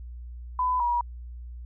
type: tone pair in turn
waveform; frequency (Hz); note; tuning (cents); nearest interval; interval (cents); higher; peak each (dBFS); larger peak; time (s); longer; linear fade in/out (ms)
sine; 1003 / 959.5; B5 / A#5; +26 / +50; minor second; 76; first; -22; neither; 0.59-0.8 / 0.8-1.01; neither; 2
effects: added 60 Hz sine -37 dBFS peak until 1.65 s